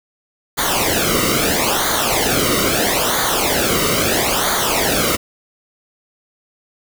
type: noise with flanger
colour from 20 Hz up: pink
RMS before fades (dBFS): -17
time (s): 0.57-5.17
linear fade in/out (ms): 20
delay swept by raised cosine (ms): 0.37 to 1.21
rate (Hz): 0.76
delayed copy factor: -0.8
effects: none